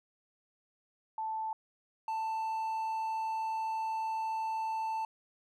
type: tone pair in turn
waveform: sine / triangle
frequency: 880 / 886.1 Hz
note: A5 / A5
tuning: 0 / +12 cents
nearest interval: unison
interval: 12 cents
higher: second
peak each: -33 / -30 dBFS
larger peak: second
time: 1.18-1.53 / 2.08-5.05 s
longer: second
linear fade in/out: 2 ms
effects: none